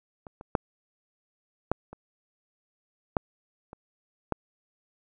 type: clicks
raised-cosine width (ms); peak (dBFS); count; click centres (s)
1; -28 / -28 / -8 / -9 / -28 / -9 / -28 / -12; 8; 0.268 / 0.411 / 0.552 / 1.716 / 1.93 / 3.168 / 3.731 / 4.323
effects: none